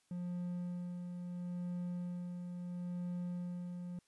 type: tone with tremolo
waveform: triangle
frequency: 177 Hz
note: F3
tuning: 23 cents sharp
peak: -35 dBFS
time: 0.11-3.99 s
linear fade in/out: 2 ms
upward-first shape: sine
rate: 0.74 Hz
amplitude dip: 40%
effects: white hiss -75 dBFS RMS until 4.07 s + resampled to 24000 Hz